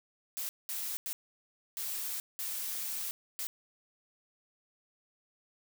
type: noise bursts at uneven times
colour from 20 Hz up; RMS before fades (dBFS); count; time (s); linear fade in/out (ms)
blue; -37; 6; 0.37-0.49 / 0.69-0.97 / 1.06-1.13 / 1.77-2.2 / 2.39-3.11 / 3.39-3.47; 0
effects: none